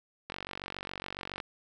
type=click train; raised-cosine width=0.3 ms; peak=-21 dBFS; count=53; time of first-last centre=0.3-1.402 s; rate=47.2 Hz; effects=none